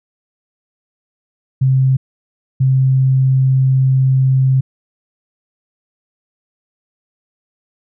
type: tone bursts at uneven times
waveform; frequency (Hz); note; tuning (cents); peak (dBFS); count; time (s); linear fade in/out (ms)
sine; 132; C3; +16; -9; 2; 1.61-1.97 / 2.6-4.61; 10
effects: none